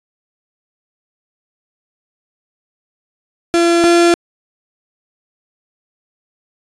35% pulse tone pair in turn, 340.5 / 342.9 Hz, F4 / F4, -44 / -32 cents, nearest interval unison, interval 12 cents, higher second, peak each -8 / -6 dBFS, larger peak second, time 3.54-3.84 / 3.84-4.14 s, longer neither, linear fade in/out 0 ms, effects resampled to 22050 Hz

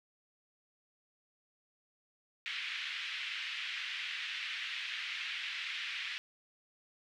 white band-pass noise, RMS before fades -40 dBFS, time 2.46-6.18 s, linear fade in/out 0 ms, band 1800 to 3200 Hz, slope 24 dB/octave, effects none

